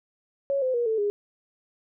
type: tone with pitch steps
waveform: sine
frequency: 554.4 / 514.3 / 477.1 / 442.6 / 410.6 Hz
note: C#5 / C5 / A#4 / A4 / G#4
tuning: 0 / -30 / +40 / +10 / -20 cents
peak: -22 dBFS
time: 0.5-1.1 s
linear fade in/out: 0 ms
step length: 120 ms
effects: none